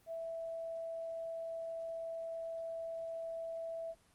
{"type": "tone", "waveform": "sine", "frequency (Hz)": 659.3, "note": "E5", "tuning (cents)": 0, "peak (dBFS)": -39, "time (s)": [0.06, 3.95], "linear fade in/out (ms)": 50, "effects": ["pink hiss -68 dBFS RMS until 4.14 s", "Opus 24 kbps"]}